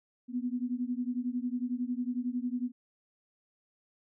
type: beating tone pair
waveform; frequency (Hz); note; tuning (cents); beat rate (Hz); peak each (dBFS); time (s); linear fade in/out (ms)
sine; 242.2 / 253.2; B3 / B3; -34 / +43; 11; -33 / -34; 0.28-2.72; 50
effects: none